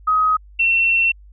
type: tone pair in turn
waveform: sine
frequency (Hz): 1262 / 2708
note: D#6 / E7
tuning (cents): +24 / +46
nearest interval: octave + minor second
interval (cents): 1322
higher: second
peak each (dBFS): -13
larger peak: neither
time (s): 0.07-0.37 / 0.59-1.12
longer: second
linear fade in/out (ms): 10
effects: added 50 Hz sine -41 dBFS peak until 1.32 s